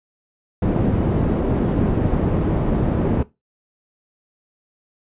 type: low-pass noise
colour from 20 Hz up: white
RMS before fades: -19 dBFS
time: 0.62-3.23 s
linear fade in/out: 5 ms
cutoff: 290 Hz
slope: 12 dB/octave
effects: noise-tail reverb RT60 0.2 s tail -17 dB re dry + resampled to 8000 Hz